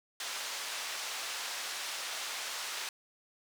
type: band-pass noise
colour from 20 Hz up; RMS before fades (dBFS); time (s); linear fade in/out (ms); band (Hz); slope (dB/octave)
white; -39; 0.2-2.89; 2; 680 to 5800; 12
effects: none